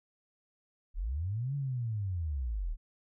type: linear two-way sweep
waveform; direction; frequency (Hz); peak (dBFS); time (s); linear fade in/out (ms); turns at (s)
sine; up then down; 33 to 143.8 to 33; -31; 0.94-2.77; 50; 1.55
effects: none